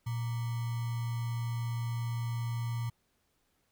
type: tone with sample-and-hold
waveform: sine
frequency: 117.3 Hz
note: A#2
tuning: 11 cents sharp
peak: -31 dBFS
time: 0.06-2.9 s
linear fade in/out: 10 ms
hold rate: 1050 Hz
effects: pink hiss -75 dBFS RMS until 3.71 s